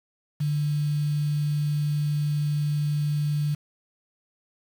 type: tone with quantisation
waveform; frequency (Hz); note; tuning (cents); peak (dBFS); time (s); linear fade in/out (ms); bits
sine; 147.9; D3; +13; -22; 0.4-3.55; 10; 7
effects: none